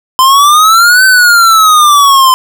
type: exponential two-way sweep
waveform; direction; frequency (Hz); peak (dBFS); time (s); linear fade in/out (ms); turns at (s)
square; up then down; 1027 to 1542 to 1027; -3; 0.19-2.34; 0; 1.05
effects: none